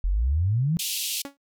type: exponential sweep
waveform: sine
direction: up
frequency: 41.23 to 174.61 Hz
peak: -20 dBFS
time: 0.04-0.77 s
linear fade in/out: 0 ms
type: band-pass noise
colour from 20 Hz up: pink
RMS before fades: -29 dBFS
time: 0.79-1.22 s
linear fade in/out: 5 ms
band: 2700 to 16000 Hz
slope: 48 dB/octave
type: tone with exponential decay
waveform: sawtooth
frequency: 280 Hz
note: C#4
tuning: 18 cents sharp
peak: -26 dBFS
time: 1.25-1.37 s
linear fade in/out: 1 ms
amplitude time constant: 24 ms
effects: noise-tail reverb RT60 0.1 s tail -25 dB re dry